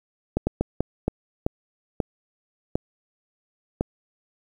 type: slowing click train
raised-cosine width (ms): 2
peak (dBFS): -8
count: 9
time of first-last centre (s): 0.37-3.809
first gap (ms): 100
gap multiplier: 1.4
effects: 8-bit